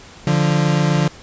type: tone pair together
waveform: 40% pulse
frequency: 146.83 / 174.61 Hz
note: D3 / F3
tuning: 0 / 0 cents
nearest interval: minor third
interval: 300 cents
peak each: -15 / -17 dBFS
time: 0.27-1.08 s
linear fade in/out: 2 ms
effects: pink hiss -41 dBFS RMS until 1.22 s + resampled to 16000 Hz